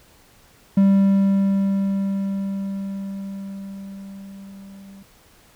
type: tone with level ramp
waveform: triangle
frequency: 196 Hz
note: G3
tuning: in tune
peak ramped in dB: -9 to -38 dBFS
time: 0.77-5.03 s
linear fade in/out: 5 ms
effects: pink hiss -53 dBFS RMS until 5.55 s